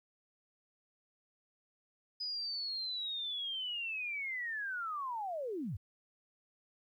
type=linear sweep; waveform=sine; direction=down; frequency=5000 to 73.42 Hz; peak=-36 dBFS; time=2.2-5.77 s; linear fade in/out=10 ms; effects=12-bit